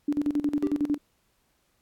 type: tone with tremolo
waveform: sine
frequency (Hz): 292.1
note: D4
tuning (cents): -9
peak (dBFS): -21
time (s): 0.08-0.98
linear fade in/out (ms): 5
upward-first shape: square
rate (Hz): 11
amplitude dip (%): 80
type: tone with exponential decay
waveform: triangle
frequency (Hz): 392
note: G4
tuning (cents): 0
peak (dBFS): -25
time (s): 0.63-0.87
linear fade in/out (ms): 2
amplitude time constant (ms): 52
effects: pink hiss -70 dBFS RMS until 1.81 s + AAC 64 kbps